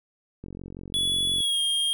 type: click train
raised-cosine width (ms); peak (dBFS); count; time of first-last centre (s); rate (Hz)
3; -26; 45; 0.44-1.405; 45.6
type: tone with pitch glide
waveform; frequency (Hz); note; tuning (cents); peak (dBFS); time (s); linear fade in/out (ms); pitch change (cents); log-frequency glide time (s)
square; 3400 to 3226; G#7 to G7; +40 to +49; -23; 0.94-1.93; 0; -91; 1.36-1.6
effects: none